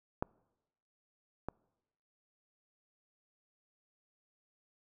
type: clicks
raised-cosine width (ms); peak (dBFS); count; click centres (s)
1; -18 / -23; 2; 0.225 / 1.486
effects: noise-tail reverb RT60 1.0 s tail -26 dB re dry